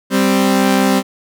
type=tone pair together; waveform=sawtooth; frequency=196 / 261.6 Hz; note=G3 / C4; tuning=0 / 0 cents; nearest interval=perfect fourth; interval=500 cents; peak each=-10 dBFS; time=0.1-1.03 s; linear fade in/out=50 ms; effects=none